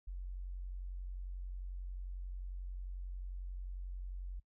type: tone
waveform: sine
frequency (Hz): 45.6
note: F#1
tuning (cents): -24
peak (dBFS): -40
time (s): 0.07-4.4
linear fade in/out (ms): 10
effects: noise-tail reverb RT60 0.1 s tail -23 dB re dry